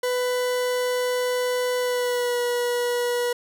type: tone with pitch glide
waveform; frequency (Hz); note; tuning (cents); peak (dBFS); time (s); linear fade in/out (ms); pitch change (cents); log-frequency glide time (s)
40% pulse; 497.6 to 484.8; B4 to B4; +13 to -32; -21; 0.03-3.33; 5; -45; 1.78-2.39
effects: none